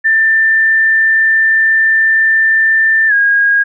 sine tone with pitch glide, 1783 to 1635 Hz, A6 to G#6, +22 to -28 cents, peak -7 dBFS, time 0.04-3.64 s, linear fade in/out 20 ms, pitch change -150 cents, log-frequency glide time 3.08-3.13 s, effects none

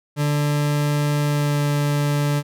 40% pulse tone with pitch glide, 146.83 to 145.56 Hz, D3 to D3, 0 to -15 cents, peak -17 dBFS, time 0.16-2.43 s, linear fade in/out 50 ms, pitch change -15 cents, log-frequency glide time 1.23-1.62 s, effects none

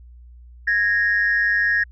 sine tone pair together, 1656 / 1858.8 Hz, G#6 / A#6, -5 / -5 cents, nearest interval major second, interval 200 cents, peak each -18 dBFS, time 0.67-1.84 s, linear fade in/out 10 ms, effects tanh soft clip ceiling -10 dBFS + added 60 Hz sine -41 dBFS peak until 1.91 s

